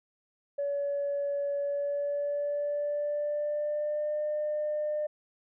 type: tone with pitch glide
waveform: sine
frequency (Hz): 568 to 601.8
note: C#5 to D5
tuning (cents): +42 to +42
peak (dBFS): -27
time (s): 0.58-5.07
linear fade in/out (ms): 10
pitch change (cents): +100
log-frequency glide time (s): 1.59-4.19
effects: tanh soft clip ceiling -24 dBFS